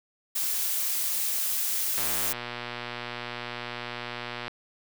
blue noise, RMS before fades -28 dBFS, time 0.35-2.33 s, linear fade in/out 10 ms
click train, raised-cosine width 0.3 ms, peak -18 dBFS, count 301, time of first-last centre 1.98-4.48 s, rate 120 Hz
effects none

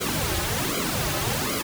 pink noise with flanger, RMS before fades -26 dBFS, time 0-1.63 s, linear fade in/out 20 ms, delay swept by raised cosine 1.1 to 4.4 ms, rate 1.3 Hz, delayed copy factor -1, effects none

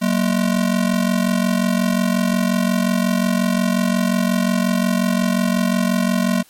square ring-modulated tone, 210.8 Hz, G#3, 26 cents sharp, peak -13 dBFS, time 0.01-6.43 s, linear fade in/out 20 ms, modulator 22.8 Hz, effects white hiss -51 dBFS RMS until 6.49 s + MP3 64 kbps

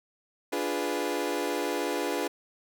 30% pulse chord, D diminished seventh, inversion none, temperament equal, 293.7 / 349.2 / 415.3 / 493.9 Hz, D4 / F4 / Ab4 / Cb5, 0 / 0 / 0 / 0 cents, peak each -31 dBFS, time 0.52-2.28 s, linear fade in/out 10 ms, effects none

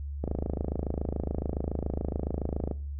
click train, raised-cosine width 2 ms, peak -17 dBFS, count 68, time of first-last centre 0.24-2.712 s, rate 27.1 Hz, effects noise-tail reverb RT60 0.4 s tail -20 dB re dry + added 71 Hz sine -33 dBFS peak until 2.99 s

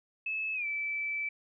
sine tone with pitch glide, 2600 to 2316 Hz, E7 to D7, -24 to -25 cents, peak -31 dBFS, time 0.26-1.29 s, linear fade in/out 5 ms, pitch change -201 cents, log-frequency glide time 0.54-0.66 s, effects none

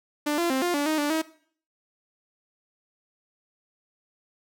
sawtooth tone with pitch steps, 295.6 / 342.6 / 263.4 / 351.8 / 288.4 / 311.8 / 292 / 318.5 Hz, D4 / F4 / C4 / F4 / D4 / D#4 / D4 / D#4, +11 / -33 / +12 / +13 / -31 / +4 / -10 / +41 cents, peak -19 dBFS, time 0.26-1.22 s, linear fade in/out 10 ms, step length 120 ms, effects noise-tail reverb RT60 0.5 s tail -17 dB re dry

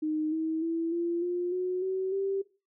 sine tone with pitch steps, 309.1 / 319.6 / 330.5 / 341.8 / 353.4 / 365.5 / 377.9 / 390.8 Hz, D#4 / D#4 / E4 / F4 / F4 / F#4 / F#4 / G4, -11 / +47 / +5 / -37 / +21 / -21 / +37 / -5 cents, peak -27 dBFS, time 0.02-2.42 s, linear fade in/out 10 ms, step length 300 ms, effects noise-tail reverb RT60 0.3 s tail -18 dB re dry

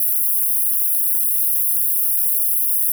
white high-pass noise, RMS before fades -18 dBFS, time 0-2.92 s, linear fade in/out 2 ms, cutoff 10000 Hz, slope 96 dB/octave, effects none

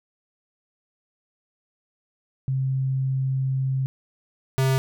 sine / square tone pair in turn, 132.8 / 132.8 Hz, C3 / C3, +26 / +26 cents, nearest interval unison, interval 0 cents, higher neither, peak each -21 / -19 dBFS, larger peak second, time 2.48-3.86 / 4.58-4.78 s, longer first, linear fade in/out 0 ms, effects none

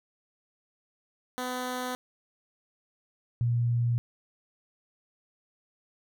10% pulse / sine tone pair in turn, 251.6 / 119.03 Hz, B3 / A#2, +32 / +37 cents, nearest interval octave + minor second, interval 1295 cents, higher first, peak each -23 dBFS, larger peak neither, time 1.38-1.95 / 3.41-3.98 s, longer neither, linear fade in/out 0 ms, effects none

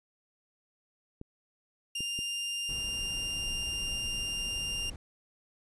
clicks, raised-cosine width 3 ms, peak -29 dBFS, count 3, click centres 1.214 / 2.006 / 2.19 s
sawtooth tone, 2800 Hz, F7, 4 cents sharp, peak -29 dBFS, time 1.95-4.9 s, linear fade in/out 5 ms
brown noise, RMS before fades -42 dBFS, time 2.69-4.96 s, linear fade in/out 2 ms
effects resampled to 24000 Hz

